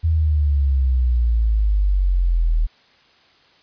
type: exponential sweep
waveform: sine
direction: down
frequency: 82.41 to 38.89 Hz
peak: -14 dBFS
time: 0.03-2.67 s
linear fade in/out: 20 ms
effects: white hiss -54 dBFS RMS until 3.62 s + resampled to 11025 Hz